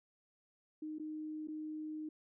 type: tone with dropouts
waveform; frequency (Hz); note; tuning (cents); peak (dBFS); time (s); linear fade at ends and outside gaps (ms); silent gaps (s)
sine; 308.8; D#4; -13; -40; 0.82-2.09; 5; 0.985-0.996 / 1.474-1.483
effects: none